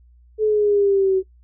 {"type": "exponential sweep", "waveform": "sine", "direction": "down", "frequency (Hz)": [435, 374.7], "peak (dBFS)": -14, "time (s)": [0.38, 1.23], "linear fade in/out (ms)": 50, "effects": ["noise-tail reverb RT60 0.1 s tail -18 dB re dry", "added 60 Hz sine -48 dBFS peak until 1.43 s"]}